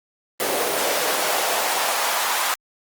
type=noise with high-pass filter sweep; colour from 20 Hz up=pink; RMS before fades=-22 dBFS; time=0.4-2.54 s; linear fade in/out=0 ms; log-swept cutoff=430 to 960 Hz; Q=1.8; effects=Opus 24 kbps